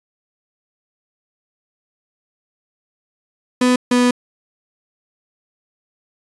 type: tone pair in turn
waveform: 35% pulse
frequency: 250 / 246.4 Hz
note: B3 / B3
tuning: +21 / -4 cents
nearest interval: unison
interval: 25 cents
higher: first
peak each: -10 dBFS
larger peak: neither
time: 3.61-3.76 / 3.91-4.11 s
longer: second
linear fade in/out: 5 ms
effects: resampled to 24000 Hz